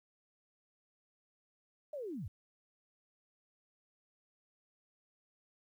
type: linear sweep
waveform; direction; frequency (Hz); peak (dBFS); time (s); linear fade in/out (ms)
sine; down; 622.3 to 67.3; -39; 1.93-2.28; 5
effects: 12-bit